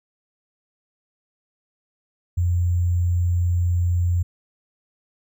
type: tone with sample-and-hold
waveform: sine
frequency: 87.6 Hz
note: F2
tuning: 6 cents sharp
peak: -17 dBFS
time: 2.37-4.23 s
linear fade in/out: 10 ms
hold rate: 7350 Hz
effects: none